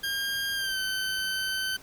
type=tone with pitch glide; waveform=20% pulse; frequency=1609 to 1533.7 Hz; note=G6 to G6; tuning=+45 to -38 cents; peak=-23 dBFS; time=0.03-1.77 s; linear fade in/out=10 ms; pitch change=-83 cents; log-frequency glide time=0.54-0.79 s; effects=pink hiss -51 dBFS RMS until 1.82 s